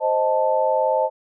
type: chord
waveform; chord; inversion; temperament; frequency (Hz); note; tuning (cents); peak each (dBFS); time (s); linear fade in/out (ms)
sine; A diminished; first; equal; 523.3 / 622.3 / 880; C5 / Eb5 / A5; 0 / 0 / 0; -21; 0-1.1; 50
effects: none